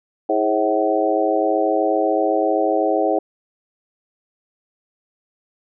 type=harmonic tone with a mistuned harmonic; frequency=107.9 Hz; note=A2; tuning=33 cents flat; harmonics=3 / 4 / 5 / 6 / 7; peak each=-22 / -22 / -22 / -22 / -22 dBFS; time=0.29-3.19 s; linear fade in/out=5 ms; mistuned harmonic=4; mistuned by=-61 cents; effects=none